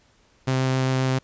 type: tone with vibrato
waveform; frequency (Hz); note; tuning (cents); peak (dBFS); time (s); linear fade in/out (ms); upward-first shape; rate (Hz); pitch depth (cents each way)
sawtooth; 130.81; C3; 0; -16; 0.47-1.19; 10; triangle; 7.5; 9
effects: pink hiss -60 dBFS RMS until 1.23 s + resampled to 16000 Hz